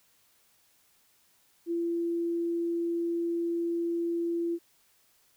sine tone, 339.3 Hz, F4, 50 cents flat, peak -27 dBFS, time 1.66-4.59 s, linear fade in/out 50 ms, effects white hiss -66 dBFS RMS until 5.36 s

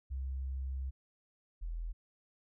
sine tone pair in turn, 66.2 / 41.7 Hz, C2 / E1, +21 / +21 cents, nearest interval minor sixth, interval 800 cents, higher first, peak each -35 / -36 dBFS, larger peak first, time 0.1-0.91 / 1.61-1.93 s, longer first, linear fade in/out 20 ms, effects none

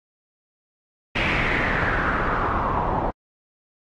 pink noise with low-pass filter sweep, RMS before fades -23 dBFS, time 1.15-3.11 s, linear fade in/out 10 ms, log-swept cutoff 2500 to 850 Hz, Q 4, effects AAC 32 kbps

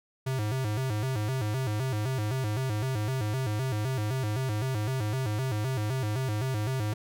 square tone with vibrato, 118.1 Hz, A#2, 23 cents sharp, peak -28 dBFS, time 0.26-6.94 s, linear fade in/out 10 ms, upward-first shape square, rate 3.9 Hz, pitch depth 190 cents each way, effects none

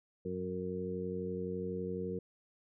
harmonic tone with a mistuned harmonic, 91.9 Hz, F#2, 11 cents flat, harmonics 1 / 2 / 3 / 4 / 5, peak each -46 / -40 / -47 / -42 / -39 dBFS, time 0.25-2.19 s, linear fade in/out 5 ms, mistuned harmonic 1, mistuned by +45 cents, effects none

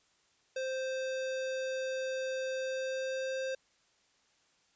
square tone with pitch glide, 523 to 526.9 Hz, C5 to C5, -1 to +12 cents, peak -34 dBFS, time 0.56-3.55 s, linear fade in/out 5 ms, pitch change +13 cents, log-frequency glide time 2.55-3.41 s, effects white hiss -70 dBFS RMS until 4.75 s + resampled to 16000 Hz

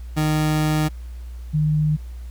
30% pulse / sine tone pair in turn, 153.8 / 152.65 Hz, D#3 / D#3, -20 / -33 cents, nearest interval unison, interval 13 cents, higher first, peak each -15 / -16 dBFS, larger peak first, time 0.16-0.89 / 1.53-1.97 s, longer first, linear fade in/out 20 ms, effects added 60 Hz sine -31 dBFS peak until 2.3 s + pink hiss -54 dBFS RMS until 2.3 s

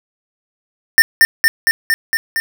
square tone with echo, 1806 Hz, A6, 45 cents sharp, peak -4 dBFS, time 0.98-1.02 s, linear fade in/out 0 ms, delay 230 ms, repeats 6, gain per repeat -2 dB, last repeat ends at 2.4 s, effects none

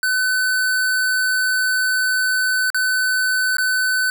square tone with dropouts, 1511 Hz, F#6, 36 cents sharp, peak -17 dBFS, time 0.03-4.1 s, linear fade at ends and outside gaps 1 ms, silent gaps 2.702-2.745 / 3.569-3.583 s, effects none

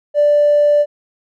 triangle tone with tanh clipping, 587.3 Hz, D5, in tune, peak -8 dBFS, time 0.14-0.86 s, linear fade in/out 50 ms, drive 1 dB, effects none

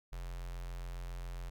square tone with notch filter, 43.65 Hz, F1, in tune, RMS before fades -42 dBFS, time 0.12-1.5 s, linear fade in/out 10 ms, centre 260 Hz, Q 0.75, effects none

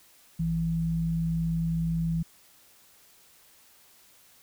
sine tone pair together, 54.18 / 164.81 Hz, A1 / E3, -26 / 0 cents, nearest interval octave + perfect fifth, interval 1926 cents, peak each -35 / -25 dBFS, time 0.39-2.23 s, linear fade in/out 10 ms, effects white hiss -58 dBFS RMS until 4.42 s

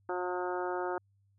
harmonic tone with a mistuned harmonic, 180 Hz, F#3, 47 cents flat, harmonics 2 / 3 / 4 / 5 / 6 / 7 / 8 / 9, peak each -35 / -40 / -39 / -39 / -49 / -42 / -44 / -51 dBFS, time 0.09-0.98 s, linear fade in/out 2 ms, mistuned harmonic 9, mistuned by -17 cents, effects added 99 Hz sine -66 dBFS peak until 1.38 s

